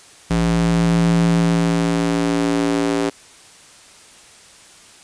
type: tone with high-pass filter sweep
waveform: square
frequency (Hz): 56.7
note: A#1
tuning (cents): -47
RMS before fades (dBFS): -17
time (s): 0.3-3.1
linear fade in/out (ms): 10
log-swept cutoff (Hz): 120 to 330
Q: 2.6
effects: white hiss -45 dBFS RMS until 5.03 s + resampled to 22050 Hz